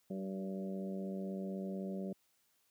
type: harmonic tone with a mistuned harmonic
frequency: 96 Hz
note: G2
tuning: 36 cents flat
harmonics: 2 / 3 / 4 / 5 / 6 / 7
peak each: -39 / -51 / -46 / -51 / -48 / -55 dBFS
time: 0.1-2.13 s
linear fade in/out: 5 ms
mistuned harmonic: 3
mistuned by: +28 cents
effects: white hiss -75 dBFS RMS until 2.7 s + high-pass 60 Hz 12 dB/octave